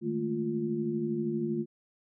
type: tone cluster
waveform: sine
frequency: 155.4 / 211 / 223.6 / 349.5 Hz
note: D#3 / G#3 / A3 / F4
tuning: -2 / +28 / +28 / +1 cents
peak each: -37 / -39 / -32 / -32 dBFS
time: 0.01-1.66 s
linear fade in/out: 50 ms
effects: none